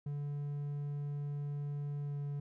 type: tone with pitch glide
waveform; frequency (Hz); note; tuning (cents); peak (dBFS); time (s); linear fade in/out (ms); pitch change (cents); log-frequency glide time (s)
triangle; 144.5 to 143.42; D3 to D3; -28 to -41; -34; 0.06-2.4; 5; -13; 2.02-2.16
effects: none